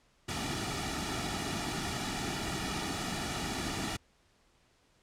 pink noise with comb filter, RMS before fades -35 dBFS, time 0.28-3.97 s, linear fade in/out 10 ms, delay 1.9 ms, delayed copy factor -0.7, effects pink hiss -68 dBFS RMS until 5.02 s + low-pass 8000 Hz 12 dB/octave

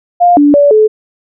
sine tone with pitch steps, 704 / 290.2 / 575 / 430.9 Hz, F5 / D4 / D5 / A4, +14 / -21 / -37 / -36 cents, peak -3 dBFS, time 0.2-0.88 s, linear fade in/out 20 ms, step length 170 ms, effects none

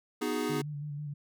square chord, G# minor seventh, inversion first, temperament equal, 246.9 / 311.1 / 370 / 415.3 Hz, B3 / D#4 / F#4 / G#4, 0 / 0 / 0 / 0 cents, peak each -36 / -35 / -40 / -35 dBFS, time 0.21-0.62 s, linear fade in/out 10 ms
sine tone with vibrato, 146.83 Hz, D3, in tune, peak -35 dBFS, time 0.49-1.14 s, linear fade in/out 10 ms, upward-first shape square, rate 6.1 Hz, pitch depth 30 cents each way
effects none

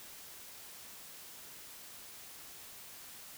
silence, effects white hiss -51 dBFS RMS until 3.37 s

